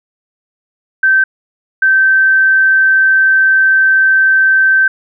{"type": "tone pair in turn", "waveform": "sine", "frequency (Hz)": [1551, 1551], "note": ["G6", "G6"], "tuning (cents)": [-19, -19], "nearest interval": "unison", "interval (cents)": 0, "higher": "neither", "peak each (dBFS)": -6, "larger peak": "neither", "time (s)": [[1.03, 1.24], [1.82, 4.88]], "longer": "second", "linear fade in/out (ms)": 5, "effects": []}